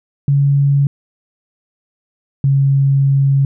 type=tone pair in turn; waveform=sine; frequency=140.6 / 137.71 Hz; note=C#3 / C#3; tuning=+25 / -11 cents; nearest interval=unison; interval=36 cents; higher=first; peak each=-9 dBFS; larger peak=neither; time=0.28-0.87 / 2.44-3.45 s; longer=second; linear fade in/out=2 ms; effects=none